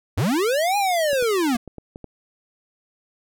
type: linear two-way sweep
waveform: square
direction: up then down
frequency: 74.9 to 830.6 to 223.6 Hz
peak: -19 dBFS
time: 0.17-1.57 s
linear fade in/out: 10 ms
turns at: 0.77 s
type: clicks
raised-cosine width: 2 ms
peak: -23 dBFS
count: 7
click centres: 1.131 / 1.225 / 1.554 / 1.677 / 1.783 / 1.959 / 2.043 s
effects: none